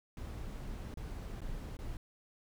brown noise with dropouts, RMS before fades -42 dBFS, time 0.17-1.97 s, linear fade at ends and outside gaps 2 ms, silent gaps 0.941-0.972 / 1.407-1.416 / 1.769-1.789 s, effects none

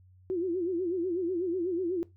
sine tone with vibrato, 355.4 Hz, F4, 30 cents sharp, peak -27 dBFS, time 0.3-2.03 s, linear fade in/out 0 ms, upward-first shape sine, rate 8.1 Hz, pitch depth 120 cents each way, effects noise-tail reverb RT60 0.2 s tail -19 dB re dry + added 92 Hz sine -55 dBFS peak until 2.16 s

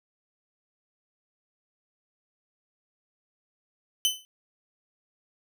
sawtooth tone with exponential decay, 3035 Hz, F#7, 43 cents sharp, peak -15 dBFS, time 4.05-4.25 s, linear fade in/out 0 ms, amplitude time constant 43 ms, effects none

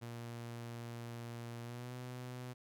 sawtooth tone with pitch glide, 117.9 to 124.91 Hz, A#2 to B2, +20 to +20 cents, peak -40 dBFS, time 0.01-2.54 s, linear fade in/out 20 ms, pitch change +100 cents, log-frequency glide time 1.62-1.94 s, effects none

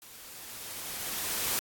white noise with level ramp, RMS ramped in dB -50 to -29 dBFS, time 0.02-1.59 s, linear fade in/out 0 ms, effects AAC 64 kbps

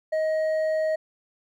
sine tone with hard clipping, 629 Hz, D#5, 19 cents sharp, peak -23 dBFS, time 0.12-0.96 s, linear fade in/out 10 ms, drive 4 dB, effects none

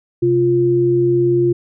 sine tone pair together, 131.05 / 349.2 Hz, C3 / F4, +3 / 0 cents, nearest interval octave + perfect fourth, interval 1697 cents, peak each -19 / -12 dBFS, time 0.22-1.53 s, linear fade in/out 10 ms, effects none

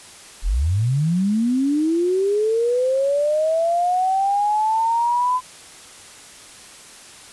sine linear sweep, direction up, 32.7 to 1017 Hz, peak -16 dBFS, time 0.42-5.41 s, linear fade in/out 50 ms, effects white hiss -42 dBFS RMS until 7.32 s + resampled to 24000 Hz

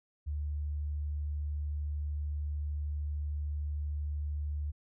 sine tone, 73.9 Hz, D2, 11 cents sharp, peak -32 dBFS, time 0.26-4.72 s, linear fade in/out 20 ms, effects none

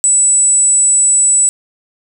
sine tone, 7920 Hz, B8, 4 cents sharp, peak -7 dBFS, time 0.04-1.49 s, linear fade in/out 0 ms, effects none

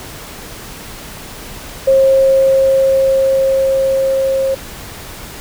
sine tone with level ramp, 536 Hz, C5, 42 cents sharp, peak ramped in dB -6 to -12 dBFS, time 1.87-4.55 s, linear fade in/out 10 ms, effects pink hiss -31 dBFS RMS until 5.4 s

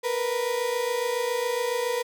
35% pulse tone pair together, 466.7 / 493.9 Hz, A#4 / B4, +2 / 0 cents, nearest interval minor second, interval 98 cents, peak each -27 / -25 dBFS, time 0.03-2.03 s, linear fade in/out 20 ms, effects none

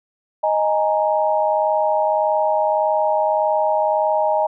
sine chord, D# suspended fourth, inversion none, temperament equal, 622.3 / 830.6 / 932.3 Hz, D#5 / G#5 / A#5, 0 / 0 / 0 cents, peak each -18 / -20 / -22 dBFS, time 0.43-4.47 s, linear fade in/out 10 ms, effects none

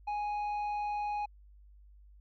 sine tone with tanh clipping, 830.6 Hz, G#5, in tune, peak -33 dBFS, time 0.07-1.26 s, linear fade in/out 10 ms, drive 6 dB, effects added 50 Hz sine -54 dBFS peak until 2.2 s

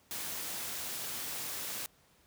white noise, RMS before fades -39 dBFS, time 0.11-1.86 s, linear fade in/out 0 ms, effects pink hiss -66 dBFS RMS until 2.26 s + high-pass 60 Hz 12 dB/octave

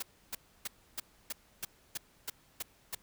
white noise bursts, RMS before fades -37 dBFS, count 10, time 0-2.95 s, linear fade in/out 5 ms, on 25 ms, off 300 ms, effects pink hiss -65 dBFS RMS until 3.02 s

